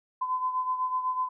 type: beating tone pair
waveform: sine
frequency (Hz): 1017 / 1025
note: C6 / C6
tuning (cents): -50 / -36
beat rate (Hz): 8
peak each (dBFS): -27 / -34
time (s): 0.21-1.29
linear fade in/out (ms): 10
effects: none